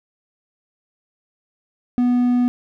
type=tone; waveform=triangle; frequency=245.7 Hz; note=B3; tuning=9 cents flat; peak=-12 dBFS; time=1.98-2.48 s; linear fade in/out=0 ms; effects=none